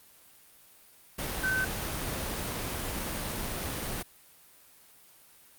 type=tone in noise; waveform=sine; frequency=1530 Hz; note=G6; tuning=42 cents flat; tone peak=-26 dBFS; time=1.43-1.65 s; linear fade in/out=10 ms; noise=pink; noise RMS=-34 dBFS; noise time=1.18-4.03 s; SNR=+5 dB; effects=white hiss -57 dBFS RMS until 5.58 s + Opus 32 kbps